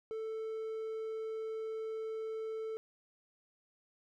triangle tone, 441.8 Hz, A4, 7 cents sharp, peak -35 dBFS, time 0.11-2.77 s, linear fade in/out 0 ms, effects none

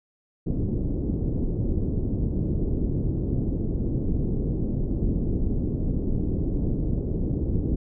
pink low-pass noise, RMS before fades -25 dBFS, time 0.46-7.76 s, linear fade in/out 10 ms, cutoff 370 Hz, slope 24 dB/octave, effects none

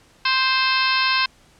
harmonic tone, 523.3 Hz, C5, in tune, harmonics 2 / 3 / 4 / 5 / 6 / 7 / 8 / 9 / 10, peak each -22 / -24 / -28 / -23 / -29 / -29 / -25 / -32 / -28 dBFS, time 0.25-1.26 s, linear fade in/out 5 ms, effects pink hiss -54 dBFS RMS until 1.59 s + low-pass 9000 Hz 12 dB/octave

